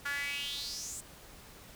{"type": "tone with high-pass filter sweep", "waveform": "sawtooth", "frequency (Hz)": 283.8, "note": "C#4", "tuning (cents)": 41, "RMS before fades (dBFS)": -38, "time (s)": [0.05, 1.01], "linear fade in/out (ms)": 10, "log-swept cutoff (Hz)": [1500, 8200], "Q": 5.8, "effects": ["pink hiss -53 dBFS RMS until 1.75 s"]}